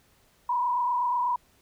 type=tone with frequency modulation; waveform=sine; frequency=978 Hz; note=B5; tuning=17 cents flat; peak=-23 dBFS; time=0.49-1.36 s; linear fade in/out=5 ms; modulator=28.2 Hz; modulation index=1.2; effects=pink hiss -63 dBFS RMS until 1.61 s